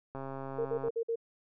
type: click train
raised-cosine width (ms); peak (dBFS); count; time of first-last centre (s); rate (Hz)
1; -27; 100; 0.15-0.883; 135
type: tone bursts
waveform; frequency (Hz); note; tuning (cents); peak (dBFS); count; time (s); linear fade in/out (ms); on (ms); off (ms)
sine; 460; A#4; -23; -29; 5; 0.58-1.158; 10; 74; 52
effects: none